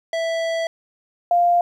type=tone pair in turn; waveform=square / sine; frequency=659.3 / 698.5 Hz; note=E5 / F5; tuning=0 / 0 cents; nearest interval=minor second; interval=100 cents; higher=second; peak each=-21 / -13 dBFS; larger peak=second; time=0.13-0.67 / 1.31-1.61 s; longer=first; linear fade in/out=2 ms; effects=low-pass 5000 Hz 12 dB/octave + 9-bit